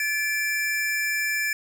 square tone pair together, 1727.8 / 2349 Hz, A6 / D7, -32 / 0 cents, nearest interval perfect fourth, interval 532 cents, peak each -27 dBFS, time 0-1.53 s, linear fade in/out 2 ms, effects none

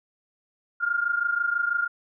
sine tone pair together, 1400 / 1426.1 Hz, F6 / F6, +4 / +36 cents, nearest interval unison, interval 32 cents, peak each -24 / -27 dBFS, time 0.8-1.88 s, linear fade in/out 20 ms, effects none

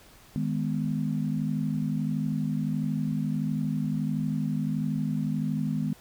sine chord, G# minor, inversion second, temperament just, 155.74 / 207.7 / 249.2 Hz, D#3 / G#3 / B3, +2 / 0 / +16 cents, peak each -29 / -30 / -31 dBFS, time 0.36-5.93 s, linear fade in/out 0 ms, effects pink hiss -54 dBFS RMS until 6 s

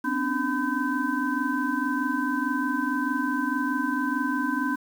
sine tone cluster, 250.7 / 272.5 / 297.2 / 1007 / 1543 Hz, B3 / C#4 / D4 / B5 / G6, +26 / -29 / +21 / +33 / -28 cents, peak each -30 dBFS, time 0.04-4.76 s, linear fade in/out 10 ms, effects 8-bit

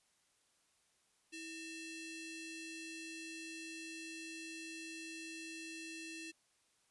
sawtooth ring-modulated tone, 1495 Hz, F#6, 17 cents sharp, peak -39 dBFS, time 1.32-6.32 s, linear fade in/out 20 ms, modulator 1170 Hz, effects white hiss -75 dBFS RMS until 6.9 s + resampled to 24000 Hz

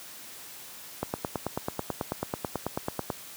click train, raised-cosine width 1 ms, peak -14 dBFS, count 20, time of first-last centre 1.03-3.102 s, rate 9.17 Hz, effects white hiss -45 dBFS RMS until 3.36 s + high-pass 80 Hz 12 dB/octave

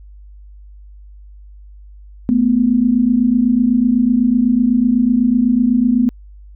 sine tone pair together, 221.8 / 249.8 Hz, A3 / B3, +14 / +20 cents, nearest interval major second, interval 206 cents, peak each -15 / -12 dBFS, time 2.29-6.09 s, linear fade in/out 0 ms, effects added 50 Hz sine -36 dBFS peak until 6.55 s

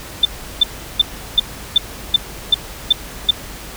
sine tone bursts, 3553 Hz, A7, 16 cents sharp, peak -6 dBFS, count 9, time 0.23-3.308 s, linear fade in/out 5 ms, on 22 ms, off 360 ms, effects added 50 Hz sine -37 dBFS peak until 3.76 s + pink hiss -33 dBFS RMS until 3.76 s

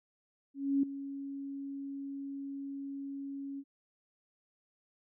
sine tone with ADSR envelope, 277 Hz, C#4, 1 cent flat, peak -24 dBFS, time 0.54-3.64 s, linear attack 290 ms, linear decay 5 ms, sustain -14 dB, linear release 53 ms, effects none

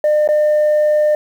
sine tone with dropouts, 603 Hz, D5, 46 cents sharp, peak -8 dBFS, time 0.04-1.15 s, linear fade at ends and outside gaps 2 ms, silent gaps 0.276-0.288 s, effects tanh soft clip ceiling -9 dBFS + 7-bit

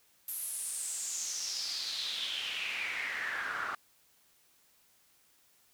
pink noise with band-pass filter sweep, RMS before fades -37 dBFS, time 0.28-3.75 s, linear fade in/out 2 ms, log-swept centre 12000 to 1300 Hz, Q 5.4, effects white hiss -67 dBFS RMS until 5.73 s

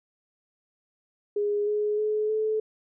sine tone with pitch steps, 412.6 / 419.6 / 426.7 / 433.9 Hz, G#4 / G#4 / G#4 / A4, -11 / +18 / +47 / -24 cents, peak -23 dBFS, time 1.36-2.6 s, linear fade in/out 5 ms, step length 310 ms, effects none

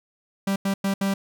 45% pulse tone bursts at uneven times, 196 Hz, G3, in tune, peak -21 dBFS, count 4, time 0.47-0.56 / 0.65-0.74 / 0.84-0.94 / 1.01-1.14 s, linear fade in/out 5 ms, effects none

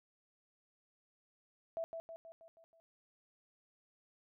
sine tone with echo, 659.3 Hz, E5, in tune, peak -36 dBFS, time 1.77-1.84 s, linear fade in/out 0 ms, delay 160 ms, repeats 6, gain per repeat -5 dB, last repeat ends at 2.8 s, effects none

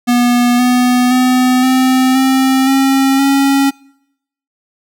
square tone with pitch steps, 242.9 / 248 / 253.2 / 258.5 / 264 / 269.5 / 275.2 Hz, B3 / B3 / B3 / C4 / C4 / C#4 / C#4, -29 / +7 / +43 / -21 / +16 / -49 / -12 cents, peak -9 dBFS, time 0.07-3.71 s, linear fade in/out 20 ms, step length 520 ms, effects noise-tail reverb RT60 0.8 s tail -25 dB re dry

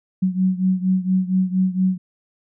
sine beating tone pair, 185 / 189.3 Hz, F#3 / F#3, 0 / +40 cents, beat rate 4.3 Hz, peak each -18 / -21 dBFS, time 0.22-1.98 s, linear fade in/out 10 ms, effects none

